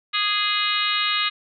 harmonic tone with a mistuned harmonic, 415.8 Hz, G#4, 2 cents sharp, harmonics 3 / 4 / 5 / 6 / 7 / 8 / 9 / 10, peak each -26 / -31 / -28 / -29 / -27 / -32 / -26 / -31 dBFS, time 0.13-1.3 s, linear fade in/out 20 ms, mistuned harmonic 3, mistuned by -16 cents, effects none

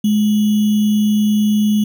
sine tone with sample-and-hold, 210.6 Hz, G#3, 24 cents sharp, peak -11 dBFS, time 0.04-1.84 s, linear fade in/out 5 ms, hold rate 3150 Hz, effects none

